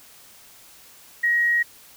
sine tone, 1893 Hz, A#6, 26 cents sharp, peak -17 dBFS, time 1.23-1.63 s, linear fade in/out 10 ms, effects white hiss -49 dBFS RMS until 1.96 s

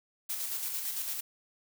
blue noise with tremolo, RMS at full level -34 dBFS, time 0.29-1.21 s, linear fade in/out 10 ms, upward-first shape square, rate 8.9 Hz, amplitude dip 35%, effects none

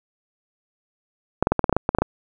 clicks, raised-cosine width 1 ms, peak -3 dBFS, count 12, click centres 1.426 / 1.471 / 1.52 / 1.593 / 1.642 / 1.695 / 1.727 / 1.766 / 1.891 / 1.949 / 1.986 / 2.02 s, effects none

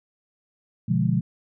sine chord, B diminished seventh, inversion none, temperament equal, 123.47 / 146.83 / 174.61 / 207.7 Hz, B2 / D3 / F3 / Ab3, 0 / 0 / 0 / 0 cents, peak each -24 / -26 / -23 / -26 dBFS, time 0.88-1.21 s, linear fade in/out 10 ms, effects none

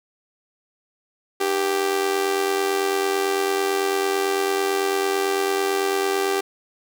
sawtooth tone with amplitude modulation, 392 Hz, G4, in tune, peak -13 dBFS, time 1.4-6.41 s, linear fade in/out 10 ms, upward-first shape sine, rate 89 Hz, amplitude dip 65%, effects none

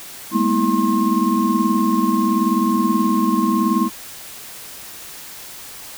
sine tone cluster, 203.7 / 222.2 / 243 / 323.1 / 1068 Hz, G#3 / A3 / B3 / E4 / C6, -33 / +17 / -28 / -35 / +35 cents, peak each -21 dBFS, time 0.31-3.9 s, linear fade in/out 50 ms, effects white hiss -36 dBFS RMS until 5.97 s

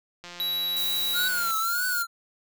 click train, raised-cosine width 0.2 ms, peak -24 dBFS, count 223, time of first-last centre 0.24-1.509 s, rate 175 Hz
square tone with pitch glide, 3898 to 3873 Hz, B7 to B7, -23 to -35 cents, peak -26 dBFS, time 0.4-1.28 s, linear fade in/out 0 ms, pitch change -12 cents, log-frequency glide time 1.05-1.17 s
violet noise, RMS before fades -32 dBFS, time 0.76-2.03 s, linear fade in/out 10 ms
square tone with vibrato, 1396.9 Hz, F6, in tune, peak -26 dBFS, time 1.13-2.07 s, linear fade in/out 50 ms, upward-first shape triangle, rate 1.7 Hz, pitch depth 130 cents each way
effects none

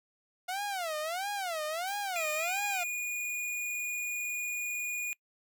sawtooth tone with vibrato, 707 Hz, F5, 21 cents sharp, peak -29 dBFS, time 0.48-2.84 s, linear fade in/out 10 ms, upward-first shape sine, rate 1.5 Hz, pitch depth 260 cents each way
blue noise with exponential decay, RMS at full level -45 dBFS, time 1.87-2.61 s, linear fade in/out 5 ms, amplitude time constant 160 ms
square tone, 2446 Hz, D#7, 30 cents flat, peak -33 dBFS, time 2.16-5.13 s, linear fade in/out 0 ms
effects noise-tail reverb RT60 0.1 s tail -24 dB re dry

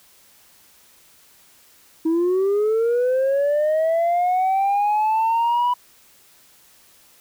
sine linear sweep, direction up, 317.5 to 987.8 Hz, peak -14 dBFS, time 2.05-5.74 s, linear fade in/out 10 ms, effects tanh soft clip ceiling -15 dBFS + white hiss -53 dBFS RMS until 7.2 s

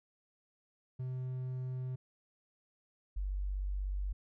triangle / sine tone pair in turn, 128.2 / 48.2 Hz, C3 / G1, -35 / -28 cents, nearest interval octave + perfect fourth, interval 1693 cents, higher first, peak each -34 / -33 dBFS, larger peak second, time 0.99-1.96 / 3.16-4.13 s, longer neither, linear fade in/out 10 ms, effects none

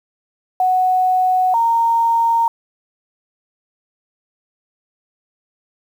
sine tone pair in turn, 740 / 923.2 Hz, F#5 / A#5, 0 / -17 cents, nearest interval major third, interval 383 cents, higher second, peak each -12 dBFS, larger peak neither, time 0.6-1.54 / 1.54-2.48 s, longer neither, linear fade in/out 2 ms, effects 7-bit

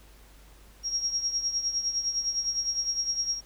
sine tone with tremolo, 5600 Hz, F8, 4 cents sharp, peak -23 dBFS, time 0.83-3.41 s, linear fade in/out 50 ms, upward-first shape triangle, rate 9.8 Hz, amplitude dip 75%, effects added 50 Hz sine -52 dBFS peak until 3.45 s + pink hiss -57 dBFS RMS until 3.45 s

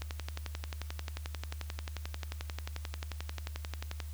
click train, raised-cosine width 0.2 ms, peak -21 dBFS, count 46, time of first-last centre 0.02-4.002 s, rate 11.3 Hz, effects added 75 Hz sine -39 dBFS peak until 4.13 s + white hiss -57 dBFS RMS until 4.13 s

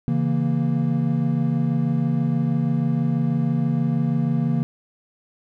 triangle chord, A# diminished, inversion first, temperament equal, 138.59 / 164.81 / 233.1 Hz, C#3 / E3 / A#3, 0 / 0 / 0 cents, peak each -21 dBFS, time 0.08-4.63 s, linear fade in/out 0 ms, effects none

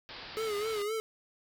white low-pass noise, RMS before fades -46 dBFS, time 0.09-0.82 s, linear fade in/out 0 ms, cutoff 5000 Hz, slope 96 dB/octave
square tone with vibrato, 426.2 Hz, G#4, 45 cents sharp, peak -32 dBFS, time 0.37-1 s, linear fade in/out 0 ms, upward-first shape sine, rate 3.9 Hz, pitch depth 83 cents each way
effects none

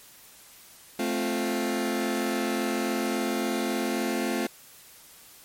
sawtooth chord, F major, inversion first, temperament just, 218.3 / 261.9 / 349.2 Hz, A3 / C4 / F4, -13 / +2 / 0 cents, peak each -26 dBFS, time 0.99-4.47 s, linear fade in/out 5 ms, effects white hiss -51 dBFS RMS until 5.44 s + MP3 64 kbps

